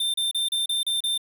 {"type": "tone bursts", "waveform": "square", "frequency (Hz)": 3586, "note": "A7", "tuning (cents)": 32, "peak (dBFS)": -23, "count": 7, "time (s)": [0, 1.178], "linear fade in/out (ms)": 5, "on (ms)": 140, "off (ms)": 33, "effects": []}